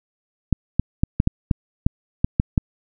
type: clicks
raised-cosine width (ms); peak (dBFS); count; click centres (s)
5; -3; 10; 0.527 / 0.796 / 1.035 / 1.201 / 1.274 / 1.512 / 1.865 / 2.245 / 2.399 / 2.578
effects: none